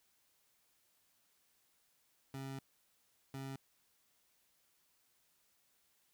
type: tone bursts at uneven times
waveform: 25% pulse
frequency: 135.1 Hz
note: C#3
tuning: 44 cents flat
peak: -39 dBFS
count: 2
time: 2.34-2.59 / 3.34-3.56 s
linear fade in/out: 2 ms
effects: white hiss -75 dBFS RMS until 6.13 s